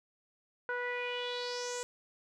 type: tone with low-pass filter sweep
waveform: sawtooth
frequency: 489.9 Hz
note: B4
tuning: 14 cents flat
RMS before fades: -37 dBFS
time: 0.69-1.83 s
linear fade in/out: 0 ms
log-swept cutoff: 1500 to 7700 Hz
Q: 4.8
effects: none